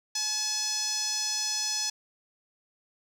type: tone with band-pass filter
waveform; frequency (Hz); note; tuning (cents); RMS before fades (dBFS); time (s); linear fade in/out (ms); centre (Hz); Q
sawtooth; 856; A5; -48; -30; 0.15-1.9; 5; 5600; 5.4
effects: 9-bit